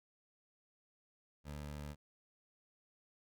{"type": "tone", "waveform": "20% pulse", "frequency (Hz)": 73.42, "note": "D2", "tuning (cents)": 0, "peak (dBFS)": -39, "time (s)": [1.44, 1.96], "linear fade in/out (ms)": 50, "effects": []}